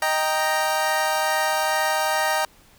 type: chord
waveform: 25% pulse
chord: Eb major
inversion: none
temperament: equal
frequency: 622.3 / 784 / 932.3 Hz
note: Eb5 / G5 / Bb5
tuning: 0 / 0 / 0 cents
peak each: -21 dBFS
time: 0.02-2.45 s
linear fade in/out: 2 ms
effects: pink hiss -54 dBFS RMS until 2.78 s